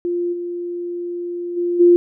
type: tone with level steps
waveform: sine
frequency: 349.2 Hz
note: F4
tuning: in tune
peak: -18 / -23 / -17 / -7 dBFS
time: 0.05-1.96 s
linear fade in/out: 0 ms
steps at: 0.32 / 1.56 / 1.79 s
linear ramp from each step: 20 ms
effects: none